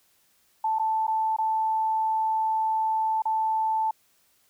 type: tone with dropouts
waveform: sine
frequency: 880 Hz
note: A5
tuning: in tune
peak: -22 dBFS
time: 0.64-3.91 s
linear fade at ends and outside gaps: 5 ms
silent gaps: 0.787-0.795 / 1.069-1.078 / 1.365-1.385 / 3.221-3.254 s
effects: white hiss -65 dBFS RMS until 4.49 s